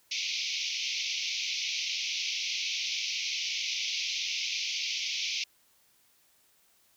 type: band-pass noise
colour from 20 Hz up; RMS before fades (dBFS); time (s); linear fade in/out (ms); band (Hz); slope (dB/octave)
pink; -33; 0.11-5.44; 5; 2200 to 6200; 96
effects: white hiss -66 dBFS RMS until 6.96 s